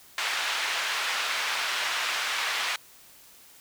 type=band-pass noise; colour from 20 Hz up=white; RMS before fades=-29 dBFS; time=0.18-2.76 s; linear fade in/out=2 ms; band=1000 to 3000 Hz; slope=12 dB/octave; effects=white hiss -53 dBFS RMS until 3.6 s